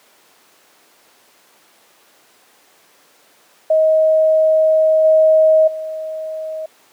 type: tone with level steps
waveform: sine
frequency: 631 Hz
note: D#5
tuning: 24 cents sharp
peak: -9 / -7 / -22 dBFS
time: 3.7-6.66 s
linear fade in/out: 5 ms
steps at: 5.04 / 5.67 s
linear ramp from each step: 10 ms
effects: pink hiss -51 dBFS RMS until 6.92 s + high-pass 400 Hz 12 dB/octave